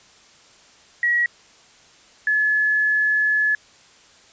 sine tone pair in turn, 1914 / 1712.6 Hz, A#6 / A6, +45 / -47 cents, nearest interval major second, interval 192 cents, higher first, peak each -16 dBFS, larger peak neither, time 1.03-1.26 / 2.27-3.55 s, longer second, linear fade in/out 2 ms, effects white hiss -51 dBFS RMS until 4.32 s + resampled to 16000 Hz

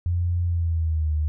sine tone with pitch glide, 87.31 to 76.45 Hz, F2 to D#2, 0 to -30 cents, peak -20 dBFS, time 0.06-1.28 s, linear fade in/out 0 ms, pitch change -230 cents, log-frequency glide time 0.44-1.13 s, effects none

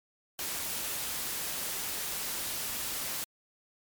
white noise, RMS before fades -35 dBFS, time 0.39-3.24 s, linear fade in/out 0 ms, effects MP3 96 kbps

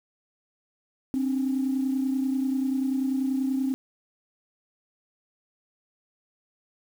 sine tone pair together, 263.4 / 293.7 Hz, C4 / D4, +12 / 0 cents, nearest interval major second, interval 188 cents, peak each -23 / -31 dBFS, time 1.14-3.74 s, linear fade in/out 0 ms, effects tanh soft clip ceiling -17 dBFS + 8-bit

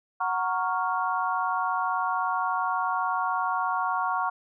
sine chord, Gb major seventh, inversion none, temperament equal, 740 / 932.3 / 1108.7 / 1396.9 Hz, Gb5 / Bb5 / Db6 / F6, 0 / 0 / 0 / 0 cents, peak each -30 / -30 / -28 / -32 dBFS, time 0.2-4.3 s, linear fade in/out 10 ms, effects none

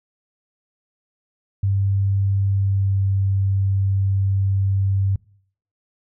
sine tone with pitch glide, 98.4 to 97.49 Hz, G2 to G2, +7 to -9 cents, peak -16 dBFS, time 1.63-5.16 s, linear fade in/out 5 ms, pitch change -16 cents, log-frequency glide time 2.49-3.03 s, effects noise-tail reverb RT60 0.6 s tail -24 dB re dry

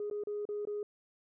sine tone with dropouts, 415 Hz, G#4, 1 cent flat, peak -33 dBFS, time 0-0.83 s, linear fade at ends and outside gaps 2 ms, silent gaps 0.1-0.111 / 0.237-0.271 / 0.453-0.489 / 0.652-0.672 s, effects tanh soft clip ceiling -30 dBFS

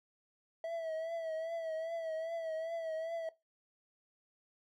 triangle tone with vibrato, 652 Hz, E5, 19 cents flat, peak -34 dBFS, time 0.64-3.29 s, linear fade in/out 2 ms, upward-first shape triangle, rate 2.5 Hz, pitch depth 58 cents each way, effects noise-tail reverb RT60 0.2 s tail -17 dB re dry

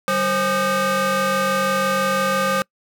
30% pulse ring-modulated tone, 340.4 Hz, F4, 44 cents flat, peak -12 dBFS, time 0.08-2.62 s, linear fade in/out 0 ms, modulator 874 Hz, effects noise-tail reverb RT60 0.1 s tail -26 dB re dry

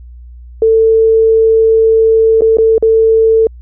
sine tone with dropouts, 446.4 Hz, A4, 25 cents sharp, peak -5 dBFS, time 0.62-3.47 s, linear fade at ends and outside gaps 2 ms, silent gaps 2.409-2.419 / 2.571-2.584 / 2.781-2.825 s, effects added 60 Hz sine -30 dBFS peak until 3.61 s

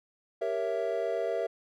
triangle chord, G diminished seventh, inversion none, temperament equal with one note detuned, 392 / 466.2 / 554.4 / 662.3 Hz, G4 / Bb4 / Db5 / Fb5, 0 / 0 / 0 / +8 cents, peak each -34 / -31 / -34 / -30 dBFS, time 0.41-1.47 s, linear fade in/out 10 ms, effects none

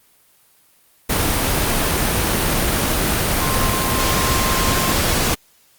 sine tone in noise, 1054 Hz, C6, 12 cents sharp, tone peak -24 dBFS, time 3.4-4.93 s, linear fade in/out 10 ms, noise pink, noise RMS -18 dBFS, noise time 1.09-5.35 s, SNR -9 dB, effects white hiss -55 dBFS RMS until 5.78 s + Opus 32 kbps

